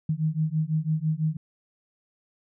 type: beating tone pair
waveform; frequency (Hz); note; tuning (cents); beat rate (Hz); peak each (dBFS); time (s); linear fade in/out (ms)
sine; 153.8 / 159.8; D#3 / D#3; -20 / +47; 6; -26; 0.09-1.37; 5
effects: none